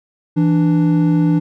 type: tone pair together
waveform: triangle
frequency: 165.68 / 295.2 Hz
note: E3 / D4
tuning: +9 / +9 cents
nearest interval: minor seventh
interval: 1000 cents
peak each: -11 / -13 dBFS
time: 0.36-1.4 s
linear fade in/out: 20 ms
effects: none